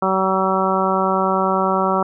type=harmonic tone; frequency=190 Hz; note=F#3; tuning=46 cents sharp; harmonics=1 / 2 / 3 / 4 / 5 / 6 / 7; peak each=-23 / -23 / -23 / -23 / -23 / -23 / -23 dBFS; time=0.02-2.03 s; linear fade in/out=5 ms; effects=none